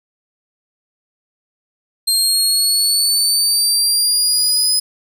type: exponential sweep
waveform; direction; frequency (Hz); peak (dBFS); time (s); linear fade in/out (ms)
25% pulse; up; 4186 to 5040; -8; 2.07-4.8; 10
effects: none